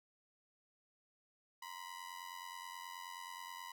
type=ring-modulated tone; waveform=sawtooth; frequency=987.8 Hz; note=B5; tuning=in tune; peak=-40 dBFS; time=1.62-3.72 s; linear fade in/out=5 ms; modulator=44.7 Hz; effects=none